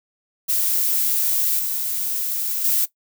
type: noise with level steps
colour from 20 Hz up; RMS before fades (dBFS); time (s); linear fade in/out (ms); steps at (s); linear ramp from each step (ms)
violet; -20 / -24 / -19; 0.48-2.86; 20; 1.59 / 2.64; 5
effects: noise-tail reverb RT60 0.1 s tail -17 dB re dry